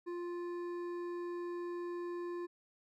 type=tone with hard clipping; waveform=sine; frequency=349.2 Hz; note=F4; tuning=in tune; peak=-40 dBFS; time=0.06-2.47 s; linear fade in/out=20 ms; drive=9 dB; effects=none